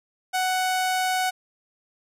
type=tone; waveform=sawtooth; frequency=743 Hz; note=F#5; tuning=7 cents sharp; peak=-18 dBFS; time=0.33-1.31 s; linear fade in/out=20 ms; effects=resampled to 32000 Hz + 10-bit